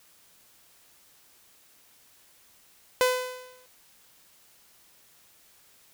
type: tone with exponential decay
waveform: sawtooth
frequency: 505 Hz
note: B4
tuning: 39 cents sharp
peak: -14 dBFS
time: 3.01-3.66 s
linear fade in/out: 0 ms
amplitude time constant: 140 ms
effects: white hiss -59 dBFS RMS until 5.93 s